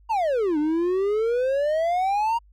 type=exponential two-way sweep; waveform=triangle; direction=down then up; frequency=948 to 294.2 to 948 Hz; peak=-18 dBFS; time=0.09-2.39 s; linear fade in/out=20 ms; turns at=0.58 s; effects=added 50 Hz sine -51 dBFS peak until 2.52 s